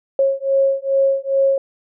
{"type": "beating tone pair", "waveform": "sine", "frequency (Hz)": [543, 545.4], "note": ["C#5", "C#5"], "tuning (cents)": [-36, -28], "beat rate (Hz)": 2.4, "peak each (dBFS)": -17, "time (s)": [0.19, 1.58], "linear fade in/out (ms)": 2, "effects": []}